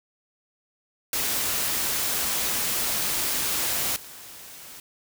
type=noise with level steps; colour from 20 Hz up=white; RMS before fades=-26 / -43 dBFS; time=1.13-4.8 s; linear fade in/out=2 ms; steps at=3.96 s; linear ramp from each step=2 ms; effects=none